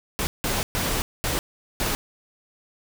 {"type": "noise bursts at uneven times", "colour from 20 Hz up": "pink", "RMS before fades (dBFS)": -25, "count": 5, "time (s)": [[0.19, 0.27], [0.44, 0.63], [0.75, 1.02], [1.24, 1.39], [1.8, 1.95]], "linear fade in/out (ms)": 0, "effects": []}